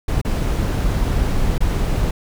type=noise with dropouts; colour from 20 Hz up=brown; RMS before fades=-18 dBFS; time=0.08-2.11 s; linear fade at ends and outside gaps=5 ms; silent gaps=0.215-0.248 / 1.581-1.605 s; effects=none